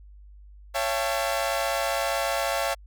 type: chord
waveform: sawtooth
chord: A dominant seventh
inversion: first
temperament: equal with one note detuned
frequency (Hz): 554.4 / 676.2 / 784 / 880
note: C#5 / E5 / G5 / A5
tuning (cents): 0 / +44 / 0 / 0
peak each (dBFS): -25 / -24 / -30 / -29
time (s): 0.74-2.75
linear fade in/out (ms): 20
effects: added 50 Hz sine -45 dBFS peak until 2.86 s